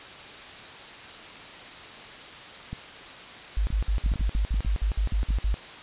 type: clicks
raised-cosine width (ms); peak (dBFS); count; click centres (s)
5; -21; 12; 2.73 / 3.704 / 4.062 / 4.118 / 4.158 / 4.21 / 4.351 / 4.542 / 4.649 / 5.123 / 5.232 / 5.306
type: tone bursts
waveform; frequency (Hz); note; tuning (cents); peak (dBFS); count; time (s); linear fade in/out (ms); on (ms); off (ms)
sine; 51.5; G#1; -14; -21; 13; 3.57-5.542; 0; 100; 56
effects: white hiss -42 dBFS RMS until 5.82 s + resampled to 8000 Hz